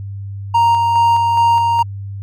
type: tone with tremolo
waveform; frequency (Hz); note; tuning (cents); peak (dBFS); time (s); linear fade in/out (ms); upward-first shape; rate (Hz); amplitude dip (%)
triangle; 932.3; A#5; 0; -7; 0.54-1.83; 10; square; 2.4; 30
effects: added 99 Hz sine -24 dBFS peak until 2.22 s